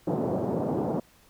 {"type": "band-pass noise", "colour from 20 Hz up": "pink", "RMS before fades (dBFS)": -28, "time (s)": [0.07, 1], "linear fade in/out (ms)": 5, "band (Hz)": [140, 740], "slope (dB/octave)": 24, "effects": ["pink hiss -59 dBFS RMS until 1.29 s"]}